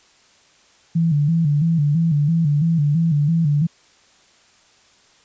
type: tone with vibrato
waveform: sine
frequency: 155.56 Hz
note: D#3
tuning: in tune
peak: -14 dBFS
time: 0.95-3.67 s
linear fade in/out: 10 ms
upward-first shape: square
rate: 3 Hz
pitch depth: 110 cents each way
effects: white hiss -54 dBFS RMS until 5.24 s + resampled to 16000 Hz